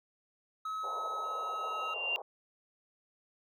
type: tone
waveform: triangle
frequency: 1284 Hz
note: E6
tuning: 46 cents flat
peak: -33 dBFS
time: 0.65-1.94 s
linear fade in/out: 5 ms
type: band-pass noise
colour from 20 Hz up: white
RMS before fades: -44 dBFS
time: 0.83-2.22 s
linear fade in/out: 5 ms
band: 430 to 990 Hz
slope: 48 dB/octave
type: tone with exponential growth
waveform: sine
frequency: 2783 Hz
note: F7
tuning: 7 cents flat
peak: -28 dBFS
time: 1.24-2.16 s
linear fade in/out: 0 ms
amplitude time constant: 200 ms
effects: none